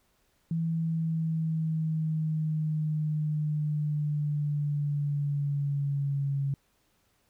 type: exponential sweep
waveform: sine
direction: down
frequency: 164.81 to 138.59 Hz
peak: -26 dBFS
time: 0.51-6.54 s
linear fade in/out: 2 ms
effects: pink hiss -70 dBFS RMS until 7.29 s